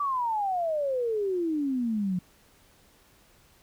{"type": "exponential sweep", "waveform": "sine", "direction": "down", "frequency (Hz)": [1174.7, 176.1], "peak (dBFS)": -25, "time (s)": [0, 2.19], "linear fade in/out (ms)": 5, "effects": ["pink hiss -60 dBFS RMS until 3.62 s"]}